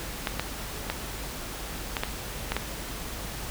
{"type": "clicks", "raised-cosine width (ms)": 0.3, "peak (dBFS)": -10, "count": 7, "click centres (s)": [0.272, 0.396, 0.9, 1.968, 2.035, 2.52, 2.566], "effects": ["added 50 Hz sine -41 dBFS peak until 3.5 s", "pink hiss -37 dBFS RMS until 3.5 s"]}